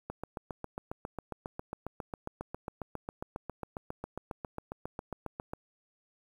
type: click train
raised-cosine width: 1 ms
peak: -23 dBFS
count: 41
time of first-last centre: 0.1-5.535 s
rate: 7.36 Hz
effects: 9-bit

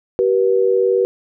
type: tone pair together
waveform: sine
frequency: 383.9 / 482.7 Hz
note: G4 / B4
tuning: -36 / -40 cents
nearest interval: major third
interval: 396 cents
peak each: -15 / -15 dBFS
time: 0.19-1.05 s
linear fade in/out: 0 ms
effects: none

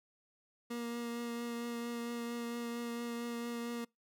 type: tone with vibrato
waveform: 30% pulse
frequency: 236.1 Hz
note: A#3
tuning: 22 cents sharp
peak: -35 dBFS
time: 0.7-3.85 s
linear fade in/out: 10 ms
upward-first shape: triangle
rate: 4.4 Hz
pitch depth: 15 cents each way
effects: noise-tail reverb RT60 0.2 s tail -26 dB re dry

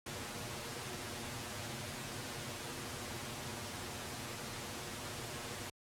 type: noise with comb filter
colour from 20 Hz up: pink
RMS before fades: -43 dBFS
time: 0.06-5.7 s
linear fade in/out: 5 ms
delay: 8.4 ms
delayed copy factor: +0.7
effects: high-pass 60 Hz 12 dB/octave + low-pass 11000 Hz 12 dB/octave

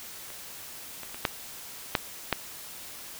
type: clicks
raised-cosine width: 0.3 ms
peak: -28 / -24 / -23 / -7 / -6 / -7 dBFS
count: 6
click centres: 0.303 / 1.033 / 1.145 / 1.252 / 1.952 / 2.327 s
effects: white hiss -43 dBFS RMS until 3.19 s

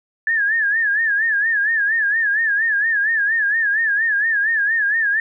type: tone with vibrato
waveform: sine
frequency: 1724 Hz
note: A6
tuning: 36 cents flat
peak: -15 dBFS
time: 0.27-5.2 s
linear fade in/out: 2 ms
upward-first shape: sine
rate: 4.3 Hz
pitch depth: 120 cents each way
effects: none

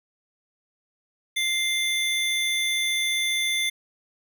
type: tone pair together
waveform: square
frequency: 2093 / 3520 Hz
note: C7 / A7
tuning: 0 / 0 cents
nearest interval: major sixth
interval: 900 cents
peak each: -26 dBFS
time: 1.36-3.7 s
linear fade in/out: 10 ms
effects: none

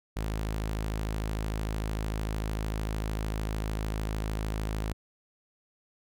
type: tone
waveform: sawtooth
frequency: 53.3 Hz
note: G#1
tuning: 46 cents sharp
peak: -26 dBFS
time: 0.16-4.93 s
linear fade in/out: 10 ms
effects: none

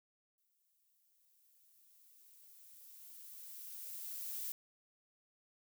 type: noise with exponential growth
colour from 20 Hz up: violet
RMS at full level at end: -41 dBFS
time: 0.38-4.52 s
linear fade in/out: 1 ms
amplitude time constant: 900 ms
effects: none

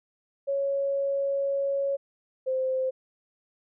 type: tone pair in turn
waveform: sine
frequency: 554.4 / 520.9 Hz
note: C#5 / C5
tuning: 0 / -8 cents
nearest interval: minor second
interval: 108 cents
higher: first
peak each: -24 / -24 dBFS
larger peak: neither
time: 0.47-1.97 / 2.46-2.91 s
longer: first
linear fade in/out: 20 ms
effects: none

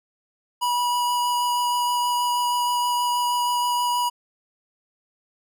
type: tone with vibrato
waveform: square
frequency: 973 Hz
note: B5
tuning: 26 cents flat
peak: -21 dBFS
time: 0.61-4.1 s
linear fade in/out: 20 ms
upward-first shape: sine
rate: 6.3 Hz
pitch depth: 8 cents each way
effects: none

